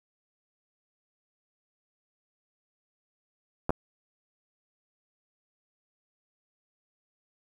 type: clicks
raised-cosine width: 1 ms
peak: -13 / -11 dBFS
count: 2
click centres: 3.694 / 3.705 s
effects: 8-bit